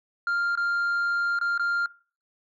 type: tone with dropouts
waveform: sine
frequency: 1396.9 Hz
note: F6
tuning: in tune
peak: -20 dBFS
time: 0.27-1.86 s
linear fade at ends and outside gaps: 2 ms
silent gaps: 0.554-0.574 / 1.389-1.412 / 1.578-1.595 s
effects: noise-tail reverb RT60 0.4 s tail -22 dB re dry + tanh soft clip ceiling -22 dBFS